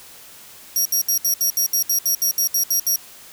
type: tone bursts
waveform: 20% pulse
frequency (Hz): 5670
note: F8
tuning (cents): +25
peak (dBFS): -11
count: 14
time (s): 0.76-2.96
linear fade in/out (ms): 2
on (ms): 94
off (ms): 68
effects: white hiss -43 dBFS RMS until 3.32 s